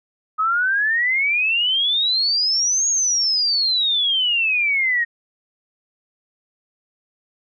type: exponential two-way sweep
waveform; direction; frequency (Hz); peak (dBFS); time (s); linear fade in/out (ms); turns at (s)
sine; up then down; 1256 to 6690 to 1851; -16; 0.38-5.05; 20; 2.88
effects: none